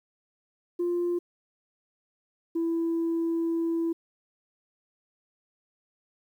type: tone pair in turn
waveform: sine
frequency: 349.2 / 332.2 Hz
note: F4 / E4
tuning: 0 / +13 cents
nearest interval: minor second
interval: 87 cents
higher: first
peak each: -23 dBFS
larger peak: neither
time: 0.79-1.19 / 2.55-3.93 s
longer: second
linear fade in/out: 10 ms
effects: tanh soft clip ceiling -22 dBFS + 10-bit